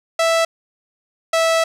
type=tone pair in turn; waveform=sawtooth; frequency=659.3 / 655.1 Hz; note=E5 / E5; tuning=0 / -11 cents; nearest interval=unison; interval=11 cents; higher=first; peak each=-10 dBFS; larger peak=neither; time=0.19-0.45 / 1.33-1.64 s; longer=second; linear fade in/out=5 ms; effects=low-pass 9000 Hz 12 dB/octave + 8-bit